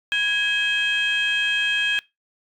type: tone cluster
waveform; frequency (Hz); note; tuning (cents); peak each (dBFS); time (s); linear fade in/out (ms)
sine; 1656 / 2550 / 3210; G#6 / D#7 / G7; -5 / +42 / +40; -22; 0.12-1.99; 0
effects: noise-tail reverb RT60 0.2 s tail -22 dB re dry + tanh soft clip ceiling -14 dBFS